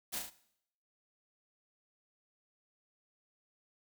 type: noise with echo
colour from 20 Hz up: white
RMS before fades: -38 dBFS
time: 0.12-0.2 s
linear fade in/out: 20 ms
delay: 35 ms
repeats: 3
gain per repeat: -4 dB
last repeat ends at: 0.305 s
effects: noise-tail reverb RT60 0.7 s tail -17 dB re dry